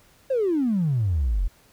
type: exponential sweep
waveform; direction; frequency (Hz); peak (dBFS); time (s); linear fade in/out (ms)
triangle; down; 554 to 39.15; -16; 0.3-1.48; 10
effects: tanh soft clip ceiling -17 dBFS + pink hiss -57 dBFS RMS until 1.72 s